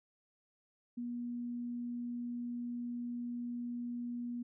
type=tone; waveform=sine; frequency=240.7 Hz; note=B3; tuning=44 cents flat; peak=-37 dBFS; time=0.97-4.43 s; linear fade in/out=10 ms; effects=none